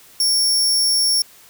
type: tone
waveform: sawtooth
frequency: 5480 Hz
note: F8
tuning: 34 cents flat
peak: -12 dBFS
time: 0.2-1.22 s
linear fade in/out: 2 ms
effects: white hiss -47 dBFS RMS until 1.49 s

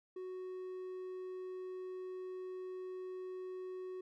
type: tone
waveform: triangle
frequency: 370 Hz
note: F#4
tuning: in tune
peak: -40 dBFS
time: 0.16-4.01 s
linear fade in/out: 5 ms
effects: none

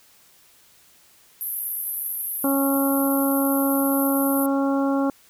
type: band-pass noise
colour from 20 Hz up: pink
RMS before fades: -29 dBFS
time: 1.41-4.46 s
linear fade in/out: 0 ms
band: 11000 to 13000 Hz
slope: 96 dB/octave
type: harmonic tone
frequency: 275.1 Hz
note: C#4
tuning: 13 cents flat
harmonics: 1 / 2 / 3 / 4 / 5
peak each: -20 / -26 / -30 / -32 / -34 dBFS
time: 2.44-5.1 s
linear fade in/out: 2 ms
effects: white hiss -55 dBFS RMS until 5.29 s

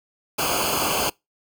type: noise with comb filter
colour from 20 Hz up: pink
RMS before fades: -23 dBFS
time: 0.38-1.1 s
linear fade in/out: 10 ms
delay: 0.53 ms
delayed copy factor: -0.95
effects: noise-tail reverb RT60 0.2 s tail -25 dB re dry

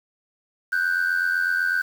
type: tone pair together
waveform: sine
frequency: 1480 / 1568 Hz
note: F#6 / G6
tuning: 0 / 0 cents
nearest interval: minor second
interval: 100 cents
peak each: -21 dBFS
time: 0.72-1.82 s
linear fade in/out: 10 ms
effects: tanh soft clip ceiling -16 dBFS + 7-bit

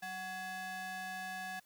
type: ring-modulated tone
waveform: square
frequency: 466.2 Hz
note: A#4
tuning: in tune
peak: -38 dBFS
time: 0.02-1.6 s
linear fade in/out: 10 ms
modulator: 1210 Hz
effects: white hiss -69 dBFS RMS until 1.65 s

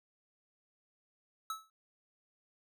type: tone with exponential decay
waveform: square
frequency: 1300 Hz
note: E6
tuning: 24 cents flat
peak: -34 dBFS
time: 1.5-1.7 s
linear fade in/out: 2 ms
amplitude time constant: 42 ms
effects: noise-tail reverb RT60 0.1 s tail -26 dB re dry

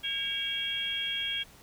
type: tone cluster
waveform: sine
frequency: 1629 / 2271 / 2761 / 3265 Hz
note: G#6 / C#7 / F7 / G#7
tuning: -34 / +41 / -20 / -30 cents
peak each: -40 / -38 / -39 / -31 dBFS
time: 0.03-1.44 s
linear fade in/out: 20 ms
effects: pink hiss -55 dBFS RMS until 1.62 s

